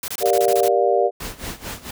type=noise bursts; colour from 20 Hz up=white; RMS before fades=-28 dBFS; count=9; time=0.03-0.681 s; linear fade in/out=2 ms; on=51 ms; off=24 ms
type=click train; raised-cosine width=0.5 ms; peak=-25 dBFS; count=4; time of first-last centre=0.08-0.68 s; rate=5 Hz
type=chord; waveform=sine; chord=G minor seventh; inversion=none; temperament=just; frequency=392 / 470.4 / 588 / 705.6 Hz; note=G4 / Bb4 / D5 / F5; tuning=0 / +16 / +2 / +18 cents; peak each=-20 dBFS; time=0.2-1.11 s; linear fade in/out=50 ms
type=noise with tremolo; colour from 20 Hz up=pink; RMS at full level=-29 dBFS; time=1.2-1.91 s; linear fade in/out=5 ms; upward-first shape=sine; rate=4.5 Hz; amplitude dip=85%
effects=none